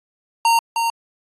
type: tone with echo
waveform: square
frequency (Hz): 922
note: A#5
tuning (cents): -19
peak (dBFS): -13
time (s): 0.45-0.59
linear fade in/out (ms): 2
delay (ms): 310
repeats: 1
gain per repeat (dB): -5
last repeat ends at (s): 0.9
effects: AAC 32 kbps